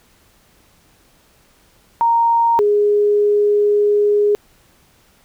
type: tone pair in turn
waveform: sine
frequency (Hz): 929 / 413.8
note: A#5 / G#4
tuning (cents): -6 / -6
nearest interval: octave + major second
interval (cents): 1400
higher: first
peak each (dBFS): -11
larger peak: neither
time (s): 2.01-2.59 / 2.59-4.35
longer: second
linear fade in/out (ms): 0
effects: pink hiss -54 dBFS RMS until 5.24 s